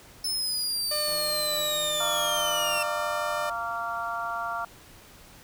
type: linear sweep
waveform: sawtooth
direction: down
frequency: 5274 to 2686 Hz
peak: -24 dBFS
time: 0.24-2.83 s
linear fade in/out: 5 ms
type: tone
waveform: sawtooth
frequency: 600 Hz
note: D5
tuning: 37 cents sharp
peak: -26 dBFS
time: 0.91-3.5 s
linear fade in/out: 5 ms
type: click train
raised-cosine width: 1 ms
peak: -34 dBFS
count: 276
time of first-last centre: 1.08-2.778 s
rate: 162 Hz
type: harmonic tone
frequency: 230.9 Hz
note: A#3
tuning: 16 cents flat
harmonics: 3 / 4 / 5 / 6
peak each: -34 / -36 / -34 / -33 dBFS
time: 2-4.65 s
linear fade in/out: 5 ms
effects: pink hiss -51 dBFS RMS until 5.43 s